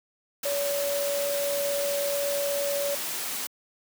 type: tone in noise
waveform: sine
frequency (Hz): 568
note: C#5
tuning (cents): +42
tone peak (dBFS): -26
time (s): 0.45-2.95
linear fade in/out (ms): 5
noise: white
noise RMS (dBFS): -32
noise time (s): 0.43-3.47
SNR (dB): +3
effects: high-pass 200 Hz 12 dB/octave